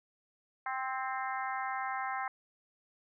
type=harmonic tone with a mistuned harmonic; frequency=261.6 Hz; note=C4; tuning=in tune; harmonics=3 / 4 / 5 / 6 / 7 / 8; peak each=-37 / -39 / -41 / -43 / -44 / -45 dBFS; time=0.66-2.28 s; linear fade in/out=2 ms; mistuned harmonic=6; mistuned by=+24 cents; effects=none